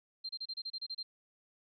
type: tone bursts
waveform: sine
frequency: 4166 Hz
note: C8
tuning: 8 cents flat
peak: -37 dBFS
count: 10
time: 0.24-1.03 s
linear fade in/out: 10 ms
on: 52 ms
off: 30 ms
effects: none